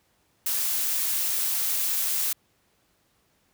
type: noise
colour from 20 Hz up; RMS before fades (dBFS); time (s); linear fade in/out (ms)
blue; -26; 0.46-2.33; 5
effects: pink hiss -67 dBFS RMS until 3.53 s + high-pass 60 Hz 12 dB/octave